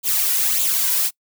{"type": "noise with flanger", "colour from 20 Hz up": "blue", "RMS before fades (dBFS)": -19, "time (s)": [0.03, 1.11], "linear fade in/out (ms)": 50, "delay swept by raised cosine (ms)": [0.27, 2.07], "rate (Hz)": 1.7, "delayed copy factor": 0.65, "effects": ["noise-tail reverb RT60 0.1 s tail -25 dB re dry"]}